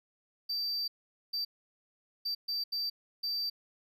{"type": "tone bursts at uneven times", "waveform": "triangle", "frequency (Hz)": 4659, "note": "D8", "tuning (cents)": -15, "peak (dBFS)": -30, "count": 6, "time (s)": [[0.49, 0.88], [1.33, 1.45], [2.25, 2.35], [2.48, 2.64], [2.72, 2.9], [3.23, 3.5]], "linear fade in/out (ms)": 10, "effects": []}